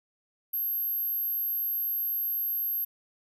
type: tone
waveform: sine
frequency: 12544 Hz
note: G9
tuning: in tune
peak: -27 dBFS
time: 0.53-2.85 s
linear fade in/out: 10 ms
effects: none